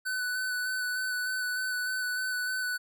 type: tone with vibrato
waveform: square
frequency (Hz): 1500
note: F#6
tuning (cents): +23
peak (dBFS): -30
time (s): 0.05-2.78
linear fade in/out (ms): 20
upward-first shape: square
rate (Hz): 3.3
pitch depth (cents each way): 14
effects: none